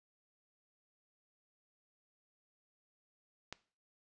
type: click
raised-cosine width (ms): 0.2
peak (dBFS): -24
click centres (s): 3.526
effects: noise-tail reverb RT60 0.4 s tail -19 dB re dry + resampled to 22050 Hz